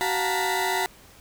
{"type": "tone cluster", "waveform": "35% pulse", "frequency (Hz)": [376.8, 713, 883, 938, 1993], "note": ["F#4", "F5", "A5", "A#5", "B6"], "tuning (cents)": [32, 36, 6, 11, 15], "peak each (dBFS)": -28, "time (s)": [0.01, 0.86], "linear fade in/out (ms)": 0, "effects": ["pink hiss -51 dBFS RMS until 1.2 s"]}